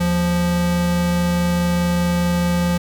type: tone pair together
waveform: square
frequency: 78.37 / 174.61 Hz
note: D#2 / F3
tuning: +13 / 0 cents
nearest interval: octave + major second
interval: 1387 cents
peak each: -27 / -17 dBFS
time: 0-2.78 s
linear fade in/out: 10 ms
effects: 9-bit